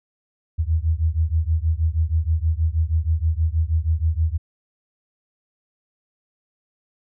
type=beating tone pair; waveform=sine; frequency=77.78 / 84.08 Hz; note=D#2 / E2; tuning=0 / +35 cents; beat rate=6.3 Hz; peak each=-20 / -21 dBFS; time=0.58-4.38 s; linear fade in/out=20 ms; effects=none